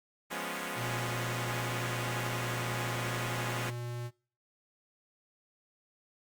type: chord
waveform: 5% pulse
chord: C# dominant seventh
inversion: first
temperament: equal with one note detuned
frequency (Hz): 174.61 / 207.7 / 246.9 / 276.4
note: E#3 / G#3 / B3 / C#4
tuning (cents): 0 / 0 / 0 / -5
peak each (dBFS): -29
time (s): 0.3-3.71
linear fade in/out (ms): 20
type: tone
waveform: square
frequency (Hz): 120.2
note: B2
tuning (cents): -46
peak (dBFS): -37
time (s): 0.75-4.11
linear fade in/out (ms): 50
effects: noise-tail reverb RT60 0.4 s tail -23 dB re dry + Opus 32 kbps